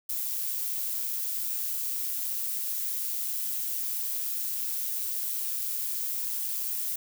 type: noise with amplitude modulation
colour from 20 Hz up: violet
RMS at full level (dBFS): -30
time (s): 0.09-6.96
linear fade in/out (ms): 5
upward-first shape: sine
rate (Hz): 123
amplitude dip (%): 30
effects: none